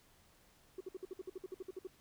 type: tone bursts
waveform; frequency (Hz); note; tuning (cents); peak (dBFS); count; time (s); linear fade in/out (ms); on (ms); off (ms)
sine; 374.2; F#4; +20; -39; 14; 0.78-1.872; 5; 26; 56
effects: tanh soft clip ceiling -38 dBFS + pink hiss -67 dBFS RMS until 2 s